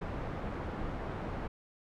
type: low-pass noise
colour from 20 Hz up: pink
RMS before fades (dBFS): -38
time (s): 0.01-1.48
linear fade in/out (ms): 10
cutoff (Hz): 1300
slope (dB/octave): 12
effects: none